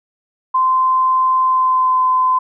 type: tone with pitch glide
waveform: sine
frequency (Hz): 1036 to 1024.7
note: C6 to C6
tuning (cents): -17 to -36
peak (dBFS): -11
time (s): 0.54-2.39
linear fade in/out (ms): 10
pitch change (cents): -19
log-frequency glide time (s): 1.42-2.02
effects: none